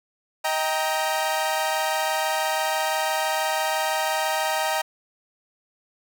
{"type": "chord", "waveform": "sawtooth", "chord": "Eb major", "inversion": "none", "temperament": "equal with one note detuned", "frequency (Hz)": [630.2, 784, 932.3], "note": ["Eb5", "G5", "Bb5"], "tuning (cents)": [22, 0, 0], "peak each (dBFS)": -23, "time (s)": [0.44, 4.82], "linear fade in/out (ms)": 10, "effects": []}